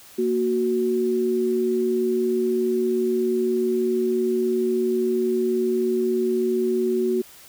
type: tone pair together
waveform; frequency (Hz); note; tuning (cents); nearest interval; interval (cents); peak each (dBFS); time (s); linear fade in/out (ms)
sine; 233.1 / 370; A#3 / F#4; 0 / 0; minor sixth; 800; -25 / -20; 0.18-7.22; 10
effects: white hiss -47 dBFS RMS until 7.48 s